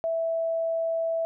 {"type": "tone", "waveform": "sine", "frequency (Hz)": 658, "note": "E5", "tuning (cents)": -3, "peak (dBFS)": -24, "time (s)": [0.04, 1.25], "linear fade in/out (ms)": 0, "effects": []}